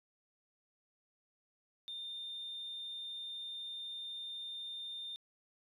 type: tone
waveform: sine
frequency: 3616 Hz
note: A7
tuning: 47 cents sharp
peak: -40 dBFS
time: 1.88-5.16 s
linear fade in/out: 0 ms
effects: tanh soft clip ceiling -38 dBFS